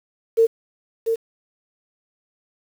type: tone with echo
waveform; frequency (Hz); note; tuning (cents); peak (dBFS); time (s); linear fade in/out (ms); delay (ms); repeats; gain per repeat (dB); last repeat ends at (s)
sine; 454; A#4; -46; -11; 0.37-0.47; 20; 690; 1; -6; 1.16
effects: 7-bit